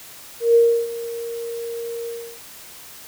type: tone with ADSR envelope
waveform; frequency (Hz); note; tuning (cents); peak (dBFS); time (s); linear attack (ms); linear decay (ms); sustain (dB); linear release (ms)
sine; 466.2; A#4; 0; -9; 0.4-2.4; 150; 320; -17; 330
effects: white hiss -41 dBFS RMS until 3.07 s